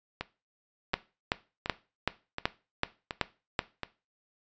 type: two click trains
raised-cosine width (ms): 0.3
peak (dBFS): -9 / -17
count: 8 / 6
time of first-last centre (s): 0.94-3.592 / 0.21-3.833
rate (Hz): 2.64 / 1.38
effects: noise-tail reverb RT60 0.3 s tail -17 dB re dry + resampled to 16000 Hz